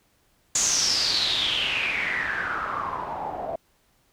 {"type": "noise with low-pass filter sweep", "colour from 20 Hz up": "white", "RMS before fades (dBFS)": -26, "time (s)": [0.55, 3.56], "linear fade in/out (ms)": 5, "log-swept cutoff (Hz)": [7000, 630], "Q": 7.5, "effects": ["pink hiss -65 dBFS RMS until 4.12 s"]}